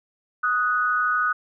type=tone pair together; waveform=sine; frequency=1247 / 1480 Hz; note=D#6 / F#6; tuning=+3 / 0 cents; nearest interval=minor third; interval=297 cents; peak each=-22 dBFS; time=0.43-1.33 s; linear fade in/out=10 ms; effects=none